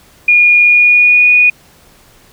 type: tone with pitch glide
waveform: sine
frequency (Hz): 2434 to 2464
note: D#7 to D#7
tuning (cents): -39 to -17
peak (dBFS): -4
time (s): 0.28-1.5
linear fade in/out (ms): 5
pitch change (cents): +22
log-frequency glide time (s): 0.63-1.32
effects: pink hiss -45 dBFS RMS until 2.32 s